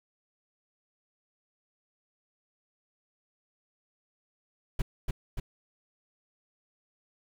brown noise with echo, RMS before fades -27 dBFS, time 4.79-4.82 s, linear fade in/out 5 ms, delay 290 ms, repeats 2, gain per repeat -3 dB, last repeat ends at 5.4 s, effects none

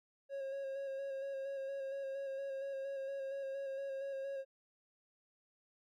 triangle tone with vibrato, 545 Hz, C#5, 29 cents flat, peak -37 dBFS, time 0.29-4.45 s, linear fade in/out 50 ms, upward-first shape square, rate 4.3 Hz, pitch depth 21 cents each way, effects none

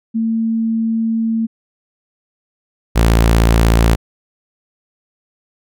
sine / sawtooth tone pair in turn, 225.4 / 56.49 Hz, A3 / A1, +42 / +46 cents, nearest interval 2 octaves, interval 2396 cents, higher first, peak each -14 / -5 dBFS, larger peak second, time 0.14-1.47 / 2.95-3.96 s, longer first, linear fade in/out 20 ms, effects none

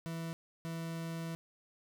40% pulse tone bursts at uneven times, 164.81 Hz, E3, in tune, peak -37 dBFS, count 2, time 0.06-0.33 / 0.65-1.35 s, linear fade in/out 0 ms, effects none

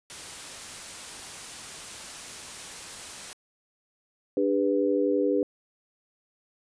white noise, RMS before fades -40 dBFS, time 0.1-3.33 s, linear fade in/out 0 ms
sine chord, G major, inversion second, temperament equal with one note detuned, 293.7 / 402.3 / 493.9 Hz, D4 / G4 / B4, 0 / +45 / 0 cents, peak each -26 dBFS, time 4.37-5.43 s, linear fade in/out 2 ms
effects resampled to 22050 Hz

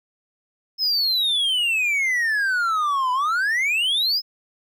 triangle exponential two-way sweep, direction down then up, 5230 to 987.8 to 5230 Hz, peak -17 dBFS, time 0.78-4.22 s, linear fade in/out 50 ms, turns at 3.12 s, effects none

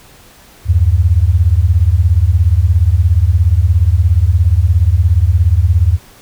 sine beating tone pair, 77.78 / 94.78 Hz, D#2 / F#2, 0 / +42 cents, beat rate 17 Hz, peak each -10 dBFS, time 0.65-5.99 s, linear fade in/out 50 ms, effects pink hiss -42 dBFS RMS until 6.21 s

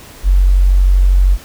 sine tone, 46.35 Hz, F#1, 4 cents sharp, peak -6 dBFS, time 0.23-1.38 s, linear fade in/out 50 ms, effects pink hiss -37 dBFS RMS until 1.44 s

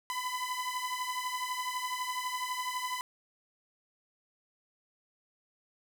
sawtooth beating tone pair, 999 / 1011 Hz, B5 / B5, +20 / +40 cents, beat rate 12 Hz, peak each -32 / -33 dBFS, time 0.1-3.01 s, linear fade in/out 0 ms, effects none

